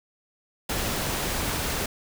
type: noise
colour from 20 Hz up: pink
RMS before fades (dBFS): -28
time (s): 0.69-1.86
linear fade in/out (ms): 5
effects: none